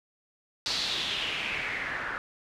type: noise with low-pass filter sweep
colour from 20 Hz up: white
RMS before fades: -32 dBFS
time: 0.66-2.18 s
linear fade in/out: 0 ms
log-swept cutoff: 4600 to 1500 Hz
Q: 3.9
effects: none